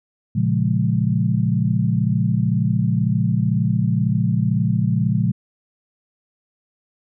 sine chord, Bb minor seventh, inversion none, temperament equal, 116.54 / 138.59 / 174.61 / 207.7 Hz, Bb2 / Db3 / F3 / Ab3, 0 / 0 / 0 / 0 cents, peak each -20 / -22 / -21 / -23 dBFS, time 0.35-5.32 s, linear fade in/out 10 ms, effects none

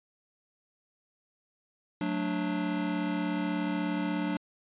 square chord, D major, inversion first, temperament just, 183.54 / 220.2 / 293.7 Hz, F#3 / A3 / D4, -14 / +2 / 0 cents, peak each -34 / -37 / -32 dBFS, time 2.01-4.37 s, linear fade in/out 2 ms, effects resampled to 8000 Hz

